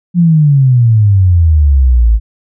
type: exponential sweep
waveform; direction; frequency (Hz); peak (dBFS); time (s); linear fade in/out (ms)
sine; down; 178.8 to 52.6; -4; 0.14-2.2; 50
effects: none